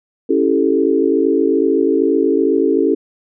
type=chord; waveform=sine; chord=A dominant seventh; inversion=first; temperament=equal with one note detuned; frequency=276.4 / 329.6 / 392 / 440 Hz; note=C#4 / E4 / G4 / A4; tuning=-5 / 0 / 0 / 0 cents; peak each=-17 dBFS; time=0.29-2.95 s; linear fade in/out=10 ms; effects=none